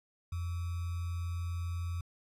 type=tone with sample-and-hold; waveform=sine; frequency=86.2 Hz; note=F2; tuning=22 cents flat; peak=-33 dBFS; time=0.32-2.01 s; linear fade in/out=5 ms; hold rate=1225 Hz; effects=resampled to 32000 Hz